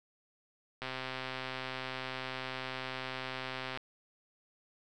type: click train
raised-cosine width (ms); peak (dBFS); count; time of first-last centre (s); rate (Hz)
0.3; -22; 385; 0.82-3.774; 130
effects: none